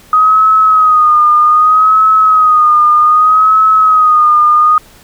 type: tone with vibrato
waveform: sine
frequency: 1251 Hz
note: D#6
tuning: 9 cents sharp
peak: -4 dBFS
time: 0.13-4.78 s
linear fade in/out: 2 ms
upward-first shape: sine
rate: 0.64 Hz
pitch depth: 55 cents each way
effects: pink hiss -41 dBFS RMS until 5.03 s